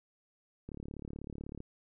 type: click train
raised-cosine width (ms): 3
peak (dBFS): -30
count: 34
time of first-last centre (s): 0.69-1.604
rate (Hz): 36.1
effects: none